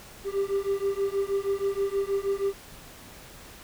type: beating tone pair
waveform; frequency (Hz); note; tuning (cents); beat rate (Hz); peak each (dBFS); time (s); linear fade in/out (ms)
triangle; 392 / 398.3; G4 / G4; 0 / +28; 6.3; -26; 0.24-2.54; 50
effects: pink hiss -47 dBFS RMS until 3.63 s